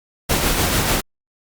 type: noise with tremolo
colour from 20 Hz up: pink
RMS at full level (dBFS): -17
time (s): 0.29-1.01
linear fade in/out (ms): 10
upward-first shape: sine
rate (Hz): 6.8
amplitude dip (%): 35
effects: Opus 48 kbps